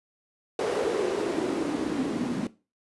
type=noise with band-pass filter sweep; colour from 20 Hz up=white; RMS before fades=-28 dBFS; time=0.59-2.47 s; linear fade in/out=2 ms; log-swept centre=470 to 230 Hz; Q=4.5; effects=noise-tail reverb RT60 0.3 s tail -18 dB re dry + resampled to 24000 Hz